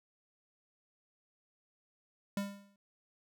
square tone with exponential decay, 200.3 Hz, G3, 38 cents sharp, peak -31 dBFS, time 2.37-2.76 s, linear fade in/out 2 ms, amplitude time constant 84 ms, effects none

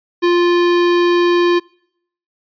square tone, 349.2 Hz, F4, in tune, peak -11 dBFS, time 0.22-1.6 s, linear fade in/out 20 ms, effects noise-tail reverb RT60 0.7 s tail -26 dB re dry + resampled to 11025 Hz

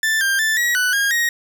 40% pulse tone with pitch steps, 1766 / 1591 / 1761 / 1913 / 1489 / 1626 / 1880 Hz, A6 / G6 / A6 / A#6 / F#6 / G#6 / A#6, +6 / +25 / +1 / +44 / +11 / -37 / +14 cents, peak -15 dBFS, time 0.03-1.29 s, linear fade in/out 2 ms, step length 180 ms, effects none

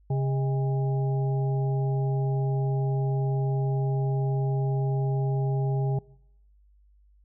harmonic tone with a mistuned harmonic, 135.3 Hz, C#3, 42 cents flat, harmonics 1 / 3 / 5 / 6, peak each -23 / -34 / -41 / -38 dBFS, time 0.1-5.99 s, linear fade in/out 5 ms, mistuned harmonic 5, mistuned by -120 cents, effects noise-tail reverb RT60 0.8 s tail -23 dB re dry + added 50 Hz sine -56 dBFS peak until 7.24 s

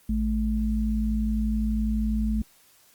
sine tone pair together, 55.99 / 216.1 Hz, A1 / A3, +31 / -31 cents, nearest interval octave + major seventh, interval 2338 cents, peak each -25 dBFS, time 0.09-2.42 s, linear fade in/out 5 ms, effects white hiss -58 dBFS RMS until 2.94 s + Opus 24 kbps

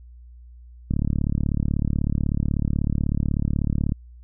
click train, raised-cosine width 5 ms, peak -10 dBFS, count 110, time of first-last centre 0.91-3.921 s, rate 36.2 Hz, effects added 60 Hz sine -42 dBFS peak until 4.23 s

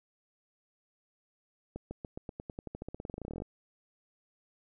accelerating click train, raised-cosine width 2 ms, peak -26 dBFS, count 27, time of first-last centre 1.76-3.42 s, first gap 150 ms, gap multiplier 0.92, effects none

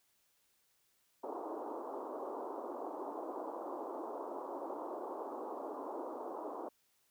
pink band-pass noise, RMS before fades -43 dBFS, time 1.23-6.69 s, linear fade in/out 10 ms, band 290 to 1100 Hz, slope 48 dB/octave, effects white hiss -75 dBFS RMS until 7.1 s

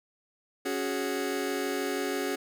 sawtooth chord, C# suspended fourth, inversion none, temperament just, 277.2 / 369.6 / 415.8 Hz, C#4 / F#4 / G#4, 0 / -2 / +2 cents, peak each -29 dBFS, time 0.65-2.36 s, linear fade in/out 10 ms, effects none

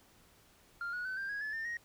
sine tone with pitch steps, 1396.9 / 1457.1 / 1519.8 / 1585.3 / 1653.5 / 1724.8 / 1799 / 1876.5 Hz, F6 / F#6 / F#6 / G6 / G#6 / A6 / A6 / A#6, 0 / -27 / +46 / +19 / -8 / -35 / +38 / +11 cents, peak -34 dBFS, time 0.81-1.77 s, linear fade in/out 2 ms, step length 120 ms, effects tanh soft clip ceiling -34 dBFS + pink hiss -64 dBFS RMS until 1.84 s

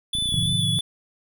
square tone with vibrato, 3453 Hz, A7, 33 cents flat, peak -23 dBFS, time 0.13-0.81 s, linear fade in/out 5 ms, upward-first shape sine, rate 3.1 Hz, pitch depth 23 cents each way
clicks, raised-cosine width 5 ms, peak -22 dBFS, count 12, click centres 0.152 / 0.186 / 0.224 / 0.258 / 0.29 / 0.324 / 0.356 / 0.389 / 0.427 / 0.46 / 0.492 / 0.529 s
sine chord, G# diminished seventh, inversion none, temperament equal, 103.83 / 123.47 / 146.83 / 174.61 Hz, G#2 / B2 / D3 / F3, 0 / 0 / 0 / 0 cents, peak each -28 dBFS, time 0.34-0.79 s, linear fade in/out 0 ms
effects none

